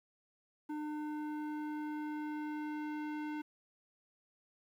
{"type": "tone with low-pass filter sweep", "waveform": "square", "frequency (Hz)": 301.7, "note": "D4", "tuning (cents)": 47, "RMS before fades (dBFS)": -40, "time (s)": [0.69, 3.42], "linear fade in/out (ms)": 10, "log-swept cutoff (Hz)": [1100, 2200], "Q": 1, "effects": ["11-bit"]}